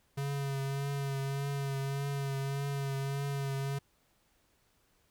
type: tone with vibrato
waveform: square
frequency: 138.59 Hz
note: C#3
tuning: in tune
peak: -33 dBFS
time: 0.17-3.79 s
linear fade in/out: 10 ms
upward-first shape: triangle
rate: 1.7 Hz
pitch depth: 32 cents each way
effects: pink hiss -71 dBFS RMS until 5.1 s